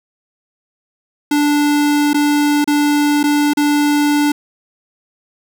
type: tone with dropouts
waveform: square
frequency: 293 Hz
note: D4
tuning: 4 cents flat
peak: -12 dBFS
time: 1.31-4.32 s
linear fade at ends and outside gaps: 5 ms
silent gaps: 2.133-2.143 / 2.644-2.675 / 3.231-3.238 / 3.535-3.571 s
effects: none